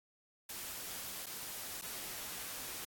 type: noise with dropouts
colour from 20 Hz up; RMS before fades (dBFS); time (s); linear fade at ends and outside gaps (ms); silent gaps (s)
white; -44; 0.49-2.85; 5; 1.259-1.265 / 1.814-1.82
effects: AAC 64 kbps